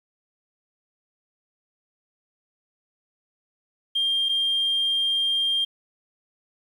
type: tone pair in turn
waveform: sine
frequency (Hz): 3198 / 3198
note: G7 / G7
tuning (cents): +34 / +34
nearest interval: unison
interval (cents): 0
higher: neither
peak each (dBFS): -19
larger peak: neither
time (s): 3.95-4.29 / 4.29-5.65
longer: second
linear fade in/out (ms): 10
effects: tanh soft clip ceiling -17 dBFS + 9-bit